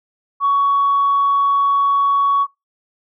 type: tone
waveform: sine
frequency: 1120 Hz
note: C#6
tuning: 18 cents sharp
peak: -11 dBFS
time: 0.4-2.47 s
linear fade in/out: 50 ms
effects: noise-tail reverb RT60 0.2 s tail -19 dB re dry + tanh soft clip ceiling -8 dBFS